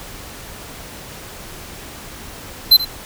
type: tone with echo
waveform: square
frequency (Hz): 4081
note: C8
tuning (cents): -44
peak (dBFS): -5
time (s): 2.71-2.77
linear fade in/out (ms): 10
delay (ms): 82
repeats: 1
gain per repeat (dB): -15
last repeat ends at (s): 2.852
effects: pink hiss -35 dBFS RMS until 3.05 s